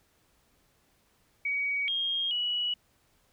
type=tone with pitch steps; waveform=sine; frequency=2259 / 3237 / 2932 Hz; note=C#7 / G#7 / F#7; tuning=+32 / -45 / -16 cents; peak=-27 dBFS; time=1.45-2.74 s; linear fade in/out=5 ms; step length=430 ms; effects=pink hiss -68 dBFS RMS until 3.32 s